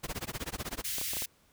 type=noise with tremolo; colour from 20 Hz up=pink; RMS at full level=-35 dBFS; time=0.03-0.83 s; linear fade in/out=10 ms; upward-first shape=sine; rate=16 Hz; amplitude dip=100%
type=band-stop noise; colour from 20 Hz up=white; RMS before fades=-35 dBFS; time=0.84-1.26 s; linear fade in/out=10 ms; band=110 to 1900 Hz; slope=24 dB/octave
type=clicks; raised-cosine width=1 ms; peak=-27 dBFS; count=5; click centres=0.984 / 1.014 / 1.135 / 1.169 / 1.222 s
effects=pink hiss -66 dBFS RMS until 1.52 s